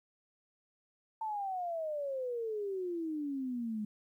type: exponential sweep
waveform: sine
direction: down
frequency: 897 to 207.7 Hz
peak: -34 dBFS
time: 1.21-3.85 s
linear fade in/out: 5 ms
effects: 12-bit